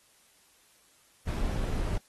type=noise; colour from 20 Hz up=brown; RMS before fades=-30 dBFS; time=1.27-1.98 s; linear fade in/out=5 ms; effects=white hiss -63 dBFS RMS until 2.08 s + AAC 32 kbps